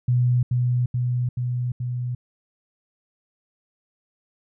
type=tone with echo; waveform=sine; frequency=123.47 Hz; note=B2; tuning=in tune; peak=-16 dBFS; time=0.08-0.43 s; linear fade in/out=5 ms; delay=430 ms; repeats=4; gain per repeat=-2 dB; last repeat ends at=2.15 s; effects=none